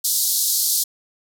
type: band-pass noise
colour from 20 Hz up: white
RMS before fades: -20 dBFS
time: 0.04-0.84 s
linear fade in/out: 10 ms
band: 3900 to 15000 Hz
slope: 48 dB/octave
effects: none